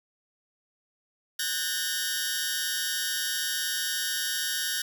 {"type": "tone cluster", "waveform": "15% pulse", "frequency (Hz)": [1482, 1615, 1811, 3783, 5590], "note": ["F#6", "G#6", "A6", "A#7", "F8"], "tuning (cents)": [2, -49, 49, 25, 1], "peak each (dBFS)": -28, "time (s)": [1.39, 4.82], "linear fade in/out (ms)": 5, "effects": []}